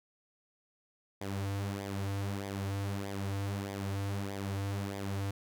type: tone with flanger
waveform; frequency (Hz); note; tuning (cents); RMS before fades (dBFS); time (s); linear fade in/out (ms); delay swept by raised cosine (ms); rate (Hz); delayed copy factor
sawtooth; 99; G2; +18; -36; 1.21-5.31; 5; 0.71 to 5.31; 1.6; -0.65
effects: none